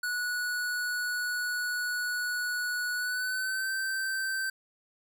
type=tone with pitch glide; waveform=square; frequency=1469 to 1551.9 Hz; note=F#6 to G6; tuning=-13 to -18 cents; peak=-30 dBFS; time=0.03-4.5 s; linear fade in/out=5 ms; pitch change=+95 cents; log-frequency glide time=2.95-3.71 s; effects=none